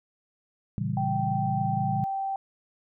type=chord; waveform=sine; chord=A# diminished seventh; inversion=none; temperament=equal with one note detuned; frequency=114.54 / 138.59 / 164.81 / 196 Hz; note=A#2 / C#3 / E3 / G3; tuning=-30 / 0 / 0 / 0 cents; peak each=-31 / -31 / -33 / -32 dBFS; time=0.78-2.04 s; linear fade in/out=0 ms
type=tone; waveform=sine; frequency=779 Hz; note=G5; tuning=11 cents flat; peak=-27 dBFS; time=0.97-2.36 s; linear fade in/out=2 ms
effects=none